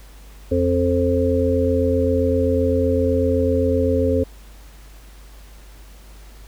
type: harmonic tone with a mistuned harmonic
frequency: 87.8 Hz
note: F2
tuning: 10 cents sharp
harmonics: 1 / 3 / 5 / 6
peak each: -21 / -21 / -21 / -21 dBFS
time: 0.51-4.24 s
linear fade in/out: 10 ms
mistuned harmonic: 1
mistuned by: -48 cents
effects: added 50 Hz sine -40 dBFS peak until 6.47 s + pink hiss -49 dBFS RMS until 6.47 s